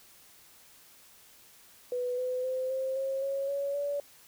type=tone with pitch steps; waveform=sine; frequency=494.8 / 505.2 / 515.8 / 526.7 / 537.7 / 549 / 560.6 / 572.3 Hz; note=B4 / B4 / C5 / C5 / C5 / C#5 / C#5 / D5; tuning=+3 / +39 / -25 / +11 / +47 / -17 / +19 / -45 cents; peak=-29 dBFS; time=1.92-4 s; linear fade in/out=2 ms; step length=260 ms; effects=white hiss -57 dBFS RMS until 4.27 s